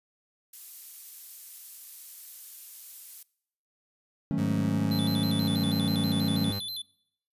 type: noise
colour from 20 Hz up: violet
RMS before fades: -42 dBFS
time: 0.53-3.23 s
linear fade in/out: 5 ms
type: chord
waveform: triangle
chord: D# half-diminished seventh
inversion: none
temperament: equal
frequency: 155.56 / 185 / 220 / 277.2 Hz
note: D#3 / F#3 / A3 / C#4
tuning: 0 / 0 / 0 / 0 cents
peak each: -29 dBFS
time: 4.31-6.51 s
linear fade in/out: 0 ms
type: tone with pitch glide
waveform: 30% pulse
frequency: 103.83 to 100.53 Hz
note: G#2 to G2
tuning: 0 to +44 cents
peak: -29 dBFS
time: 4.37-6.6 s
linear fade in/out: 20 ms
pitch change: -56 cents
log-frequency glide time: 5.36-5.55 s
type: tone with vibrato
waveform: square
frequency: 3771 Hz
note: A#7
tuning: 19 cents sharp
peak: -34 dBFS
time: 4.91-6.82 s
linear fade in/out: 5 ms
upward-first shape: square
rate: 6.2 Hz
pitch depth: 140 cents each way
effects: noise-tail reverb RT60 0.7 s tail -23 dB re dry + resampled to 32000 Hz